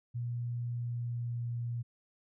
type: tone with pitch glide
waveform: sine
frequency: 120 to 118.9 Hz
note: B2 to A#2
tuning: -49 to +35 cents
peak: -33 dBFS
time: 0.14-1.83 s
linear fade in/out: 20 ms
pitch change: -16 cents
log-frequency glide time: 0.72-1.49 s
effects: none